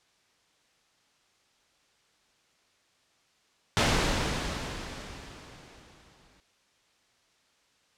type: noise with exponential decay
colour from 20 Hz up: pink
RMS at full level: -22 dBFS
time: 3.77-6.4 s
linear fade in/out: 0 ms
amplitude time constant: 570 ms
effects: white hiss -67 dBFS RMS until 7.97 s + low-pass 6000 Hz 12 dB/octave